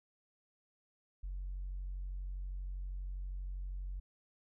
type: tone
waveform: sine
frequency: 46.25 Hz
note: F#1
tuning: in tune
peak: -37 dBFS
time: 1.23-4 s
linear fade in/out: 10 ms
effects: tanh soft clip ceiling -35 dBFS